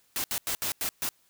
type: noise bursts at uneven times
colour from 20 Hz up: white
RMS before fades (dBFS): -30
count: 6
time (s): 0.16-0.24 / 0.31-0.38 / 0.47-0.55 / 0.62-0.72 / 0.81-0.89 / 1.02-1.09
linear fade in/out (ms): 0
effects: white hiss -66 dBFS RMS until 1.29 s